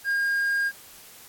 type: tone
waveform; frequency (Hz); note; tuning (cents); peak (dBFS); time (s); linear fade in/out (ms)
triangle; 1618; G#6; -46; -20; 0.04-0.72; 50
effects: white hiss -48 dBFS RMS until 1.28 s + AAC 64 kbps